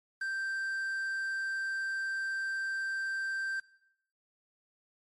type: tone with quantisation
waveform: triangle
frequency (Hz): 1568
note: G6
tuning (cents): 0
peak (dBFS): -30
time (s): 0.21-3.6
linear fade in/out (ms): 5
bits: 9
effects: noise-tail reverb RT60 0.8 s tail -21 dB re dry + MP3 48 kbps